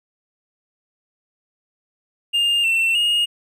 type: tone with pitch steps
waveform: triangle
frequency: 2814 / 2693 / 2857 Hz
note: F7 / E7 / F7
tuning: +12 / +36 / +39 cents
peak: -14 dBFS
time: 2.33-3.26 s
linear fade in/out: 20 ms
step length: 310 ms
effects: none